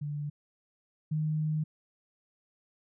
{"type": "tone pair in turn", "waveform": "sine", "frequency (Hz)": [146.83, 154.42], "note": ["D3", "D#3"], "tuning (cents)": [0, -13], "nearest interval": "minor second", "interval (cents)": 87, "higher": "second", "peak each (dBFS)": [-32, -27], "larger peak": "second", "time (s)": [[0.01, 0.3], [1.11, 1.64]], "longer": "second", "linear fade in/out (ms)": 10, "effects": []}